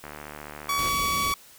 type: click train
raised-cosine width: 0.5 ms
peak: -23 dBFS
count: 64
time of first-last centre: 0.04-0.886 s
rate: 74.5 Hz
type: tone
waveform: sawtooth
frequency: 1133 Hz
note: C#6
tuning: 37 cents sharp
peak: -20 dBFS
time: 0.69-1.34 s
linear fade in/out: 2 ms
type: band-stop noise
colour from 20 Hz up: pink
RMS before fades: -34 dBFS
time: 0.78-1.33 s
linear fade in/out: 10 ms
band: 650 to 2000 Hz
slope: 48 dB/octave
effects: white hiss -51 dBFS RMS until 1.58 s